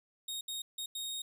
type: tone bursts at uneven times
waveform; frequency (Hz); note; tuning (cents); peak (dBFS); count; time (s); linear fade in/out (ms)
sawtooth; 3729; A#7; 0; -34; 4; 0.28-0.41 / 0.48-0.62 / 0.78-0.86 / 0.95-1.22; 5
effects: none